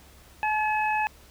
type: harmonic tone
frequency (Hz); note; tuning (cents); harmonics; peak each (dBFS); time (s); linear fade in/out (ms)
856; A5; -48; 1 / 2 / 3; -24 / -31 / -30; 0.43-1.07; 0
effects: added 68 Hz sine -54 dBFS peak until 1.3 s + pink hiss -54 dBFS RMS until 1.3 s